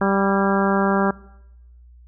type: harmonic tone with a mistuned harmonic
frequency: 196.2 Hz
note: G3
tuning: 2 cents sharp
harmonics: 1 / 2 / 3 / 4 / 5 / 6 / 7 / 8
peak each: -20 / -23 / -25 / -26 / -27 / -28 / -28 / -29 dBFS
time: 0.01-1.11 s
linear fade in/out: 5 ms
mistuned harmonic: 8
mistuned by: +48 cents
effects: noise-tail reverb RT60 0.9 s tail -22 dB re dry + added 60 Hz sine -44 dBFS peak until 2.07 s